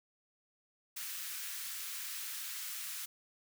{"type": "high-pass noise", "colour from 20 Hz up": "white", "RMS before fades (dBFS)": -42, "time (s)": [0.96, 3.06], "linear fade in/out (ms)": 10, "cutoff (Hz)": 1300, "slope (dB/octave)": 24, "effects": []}